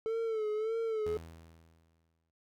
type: tone with vibrato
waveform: triangle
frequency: 440 Hz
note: A4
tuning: in tune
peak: -29 dBFS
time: 0.06-1.17 s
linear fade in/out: 0 ms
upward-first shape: sine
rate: 1.7 Hz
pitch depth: 66 cents each way
type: tone with exponential decay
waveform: sawtooth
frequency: 82 Hz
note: E2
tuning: 9 cents flat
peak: -37 dBFS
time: 1.06-2.31 s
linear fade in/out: 5 ms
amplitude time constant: 270 ms
effects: none